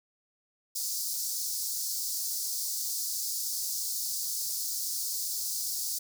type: high-pass noise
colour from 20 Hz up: pink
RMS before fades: -33 dBFS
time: 0.75-5.99 s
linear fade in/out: 10 ms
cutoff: 4600 Hz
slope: 48 dB/octave
effects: none